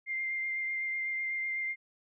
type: tone with vibrato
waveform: sine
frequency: 2101 Hz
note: C7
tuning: 7 cents sharp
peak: -31 dBFS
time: 0.06-1.76 s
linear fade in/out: 50 ms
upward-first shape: sine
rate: 8 Hz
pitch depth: 13 cents each way
effects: none